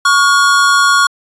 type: tone pair together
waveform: square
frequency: 1120 / 1427.1 Hz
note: C#6 / F6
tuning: +18 / +37 cents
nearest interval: major third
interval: 419 cents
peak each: -11 dBFS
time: 0.05-1.07 s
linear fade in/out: 5 ms
effects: resampled to 22050 Hz